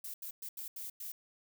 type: noise bursts at uneven times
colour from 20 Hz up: violet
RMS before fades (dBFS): -43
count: 6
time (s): 0.04-0.14 / 0.22-0.31 / 0.42-0.49 / 0.57-0.68 / 0.76-0.9 / 1-1.12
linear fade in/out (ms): 5
effects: none